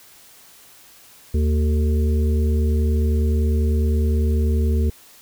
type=harmonic tone with a mistuned harmonic; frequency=76 Hz; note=D#2; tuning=40 cents flat; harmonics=1 / 3 / 5 / 6; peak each=-16 / -26 / -30 / -32 dBFS; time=1.34-4.9 s; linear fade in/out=5 ms; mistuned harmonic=6; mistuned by=-24 cents; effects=white hiss -48 dBFS RMS until 5.21 s